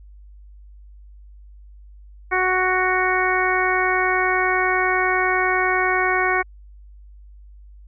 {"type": "harmonic tone", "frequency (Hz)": 370, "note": "F#4", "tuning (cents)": 0, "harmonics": [1, 2, 3, 4, 5, 6], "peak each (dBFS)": [-24, -24, -24, -24, -24, -24], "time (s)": [2.31, 6.43], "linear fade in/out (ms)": 20, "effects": ["added 50 Hz sine -41 dBFS peak until 7.87 s"]}